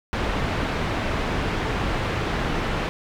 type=low-pass noise; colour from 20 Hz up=pink; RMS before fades=-25 dBFS; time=0.13-2.89 s; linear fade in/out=0 ms; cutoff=2600 Hz; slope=12 dB/octave; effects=none